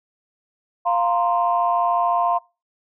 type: chord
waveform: sine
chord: F suspended fourth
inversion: none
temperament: equal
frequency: 698.5 / 932.3 / 1046.5 Hz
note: F5 / Bb5 / C6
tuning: 0 / 0 / 0 cents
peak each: -19 / -23 / -21 dBFS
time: 0.85-2.39 s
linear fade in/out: 20 ms
effects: noise-tail reverb RT60 0.3 s tail -24 dB re dry + tanh soft clip ceiling -7 dBFS